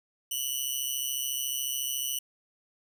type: tone with amplitude modulation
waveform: 10% pulse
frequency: 2960 Hz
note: F#7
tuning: in tune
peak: -18 dBFS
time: 0.31-2.19 s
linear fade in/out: 5 ms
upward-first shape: sine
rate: 134 Hz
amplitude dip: 75%
effects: none